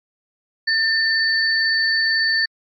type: tone pair together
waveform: sine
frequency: 1791 / 4513 Hz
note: A6 / C#8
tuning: +30 / +30 cents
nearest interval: octave + major third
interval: 1600 cents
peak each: -17 / -20 dBFS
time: 0.67-2.46 s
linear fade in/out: 10 ms
effects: MP3 48 kbps